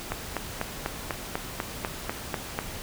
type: click train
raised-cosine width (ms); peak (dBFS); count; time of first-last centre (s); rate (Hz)
0.5; -12; 11; 0.12-2.589; 4.05
effects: pink hiss -38 dBFS RMS until 2.82 s